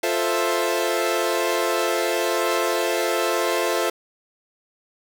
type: chord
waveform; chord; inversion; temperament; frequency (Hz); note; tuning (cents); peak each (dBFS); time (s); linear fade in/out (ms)
sawtooth; F major seventh; none; equal; 349.2 / 440 / 523.3 / 659.3; F4 / A4 / C5 / E5; 0 / 0 / 0 / 0; -22; 0.03-3.9; 5
effects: none